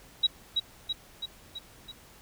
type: tone with echo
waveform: sine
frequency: 3858 Hz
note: B7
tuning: 41 cents flat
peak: -19 dBFS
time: 0.23-0.27 s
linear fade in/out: 10 ms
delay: 330 ms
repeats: 5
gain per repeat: -4 dB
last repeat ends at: 1.92 s
effects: pink hiss -54 dBFS RMS until 2.21 s